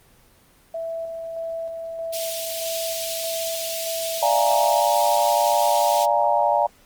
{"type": "tone with tremolo", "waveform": "sine", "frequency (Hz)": 659.3, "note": "E5", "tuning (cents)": 0, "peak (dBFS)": -26, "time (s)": [0.74, 4.81], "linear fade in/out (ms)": 5, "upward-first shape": "square", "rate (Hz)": 1.6, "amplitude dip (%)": 30}
{"type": "high-pass noise", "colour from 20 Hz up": "pink", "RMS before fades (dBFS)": -30, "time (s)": [2.12, 6.06], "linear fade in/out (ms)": 20, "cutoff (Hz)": 2900, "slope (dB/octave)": 24}
{"type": "chord", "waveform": "sine", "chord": "Bb dominant seventh", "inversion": "first", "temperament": "equal", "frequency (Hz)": [587.3, 698.5, 830.6, 932.3], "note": ["D5", "F5", "Ab5", "Bb5"], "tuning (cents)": [0, 0, 0, 0], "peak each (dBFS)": -22, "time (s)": [4.22, 6.67], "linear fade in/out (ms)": 10}
{"effects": ["pink hiss -55 dBFS RMS until 6.85 s", "Opus 24 kbps"]}